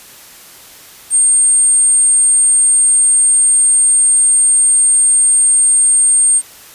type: tone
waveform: sine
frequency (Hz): 8620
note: C#9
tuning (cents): -49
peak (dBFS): -7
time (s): 1.1-6.42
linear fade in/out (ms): 50
effects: white hiss -38 dBFS RMS until 6.74 s + resampled to 32000 Hz